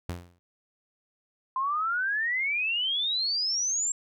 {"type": "tone with exponential decay", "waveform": "sawtooth", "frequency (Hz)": 87.5, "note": "F2", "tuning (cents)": 4, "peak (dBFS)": -25, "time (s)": [0.09, 0.39], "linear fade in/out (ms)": 0, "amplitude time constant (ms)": 65}
{"type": "exponential sweep", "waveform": "sine", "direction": "up", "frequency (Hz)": [1029, 7550], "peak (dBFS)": -25, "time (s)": [1.56, 3.92], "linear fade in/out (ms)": 2}
{"effects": []}